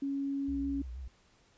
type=tone; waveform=sine; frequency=277.2 Hz; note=C#4; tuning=in tune; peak=-31 dBFS; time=0.02-0.82 s; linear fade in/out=5 ms
type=tone with vibrato; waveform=sine; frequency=63.3 Hz; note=B1; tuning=43 cents sharp; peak=-39 dBFS; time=0.48-1.08 s; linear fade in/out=5 ms; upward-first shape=sine; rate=6.3 Hz; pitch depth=120 cents each way
effects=pink hiss -66 dBFS RMS until 1.57 s + resampled to 16000 Hz